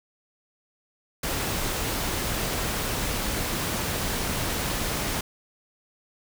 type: noise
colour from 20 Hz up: pink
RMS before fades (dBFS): -28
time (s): 1.23-5.21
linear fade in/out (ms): 5
effects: none